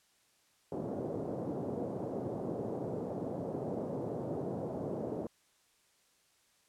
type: band-pass noise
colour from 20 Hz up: white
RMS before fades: -38 dBFS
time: 0.72-5.27 s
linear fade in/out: 2 ms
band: 110 to 580 Hz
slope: 24 dB/octave
effects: white hiss -70 dBFS RMS until 6.68 s + low-pass 10000 Hz 12 dB/octave